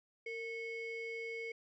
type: ring-modulated tone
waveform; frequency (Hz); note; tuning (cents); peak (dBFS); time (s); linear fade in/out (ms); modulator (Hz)
triangle; 1328; E6; +12; -35; 0.26-1.52; 5; 870
effects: resampled to 16000 Hz